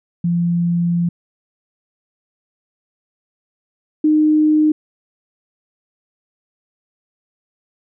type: tone pair in turn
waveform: sine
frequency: 172.1 / 306.6 Hz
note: F3 / D#4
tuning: -25 / -25 cents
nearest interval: minor seventh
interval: 1000 cents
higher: second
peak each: -14 / -10 dBFS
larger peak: second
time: 0.24-1.09 / 4.04-4.72 s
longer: first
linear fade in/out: 5 ms
effects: none